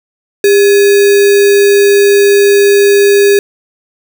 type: tone with sample-and-hold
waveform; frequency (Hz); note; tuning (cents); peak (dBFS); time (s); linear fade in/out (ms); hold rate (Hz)
sine; 402.8; G4; +47; -3; 0.44-3.39; 2; 2100
effects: none